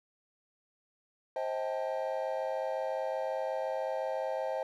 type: chord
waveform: triangle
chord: A half-diminished seventh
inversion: first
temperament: just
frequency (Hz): 528 / 633.6 / 792 / 880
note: C5 / Eb5 / G5 / A5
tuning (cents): +16 / +31 / +18 / 0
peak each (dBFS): -33 / -34 / -38 / -39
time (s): 1.36-4.63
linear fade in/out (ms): 2
effects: none